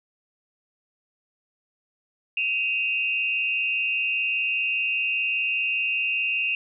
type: tone pair together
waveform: sine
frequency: 2534 / 2759 Hz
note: D#7 / F7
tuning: +31 / -22 cents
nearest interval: minor second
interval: 147 cents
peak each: -25 dBFS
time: 2.37-6.55 s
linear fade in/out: 2 ms
effects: none